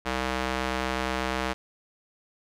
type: tone with band-pass filter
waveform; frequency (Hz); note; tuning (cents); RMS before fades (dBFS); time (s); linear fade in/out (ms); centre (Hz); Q
square; 64.1; C2; -35; -29; 0.05-1.54; 20; 1600; 0.5
effects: none